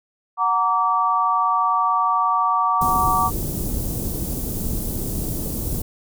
sine chord, Gb augmented, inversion none, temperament just, 740 / 925 / 1156.2 Hz, Gb5 / Bb5 / D6, 0 / -14 / -27 cents, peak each -24 / -22 / -18 dBFS, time 0.37-3.31 s, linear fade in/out 50 ms
pink band-stop noise, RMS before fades -25 dBFS, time 2.81-5.82 s, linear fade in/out 5 ms, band 330 to 11000 Hz, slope 12 dB/octave
effects none

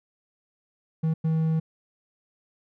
triangle tone bursts at uneven times, 160.1 Hz, D#3, 50 cents sharp, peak -19 dBFS, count 2, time 1.03-1.14 / 1.24-1.6 s, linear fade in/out 10 ms, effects none

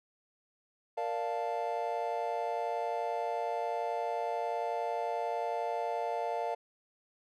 triangle chord, Bb major seventh, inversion none, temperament equal, 466.2 / 587.3 / 698.5 / 880 Hz, Bb4 / D5 / F5 / A5, 0 / 0 / 0 / 0 cents, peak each -36 / -37 / -33 / -36 dBFS, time 0.97-6.55 s, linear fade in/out 10 ms, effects none

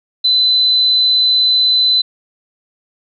sine tone, 4022 Hz, B7, 31 cents sharp, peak -9 dBFS, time 0.24-2.02 s, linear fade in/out 10 ms, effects none

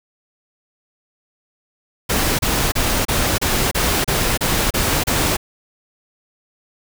pink noise bursts, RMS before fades -18 dBFS, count 10, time 2.09-5.369 s, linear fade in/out 10 ms, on 300 ms, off 31 ms, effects none

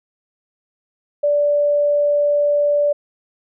sine tone, 583 Hz, D5, 13 cents flat, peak -13 dBFS, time 1.23-2.93 s, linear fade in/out 10 ms, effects none

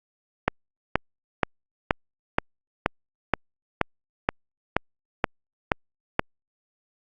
click train, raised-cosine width 0.5 ms, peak -3 dBFS, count 13, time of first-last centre 0.48-6.194 s, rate 2.1 Hz, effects Opus 48 kbps

